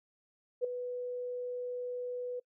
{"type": "tone with ADSR envelope", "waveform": "sine", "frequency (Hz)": 493.9, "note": "B4", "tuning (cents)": 0, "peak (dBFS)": -25, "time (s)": [0.61, 2.4], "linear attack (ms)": 34, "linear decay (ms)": 5, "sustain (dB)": -10, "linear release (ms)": 10, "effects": ["noise-tail reverb RT60 0.1 s tail -25 dB re dry"]}